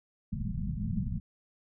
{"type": "low-pass noise", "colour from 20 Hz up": "white", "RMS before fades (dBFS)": -33, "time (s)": [0.32, 1.2], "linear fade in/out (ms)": 10, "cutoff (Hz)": 220, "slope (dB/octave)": 96, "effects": []}